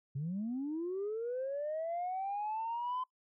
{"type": "linear sweep", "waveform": "sine", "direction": "up", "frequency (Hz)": [130, 1027], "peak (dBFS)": -33, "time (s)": [0.15, 3.04], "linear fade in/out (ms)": 10, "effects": ["noise-tail reverb RT60 0.1 s tail -20 dB re dry", "tanh soft clip ceiling -31 dBFS"]}